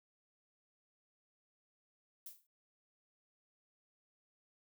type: noise with exponential decay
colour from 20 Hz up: violet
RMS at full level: -45 dBFS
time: 2.26-2.47 s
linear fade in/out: 5 ms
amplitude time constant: 45 ms
effects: none